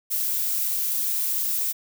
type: noise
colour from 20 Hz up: violet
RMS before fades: -25 dBFS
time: 0.1-1.73 s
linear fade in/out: 20 ms
effects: none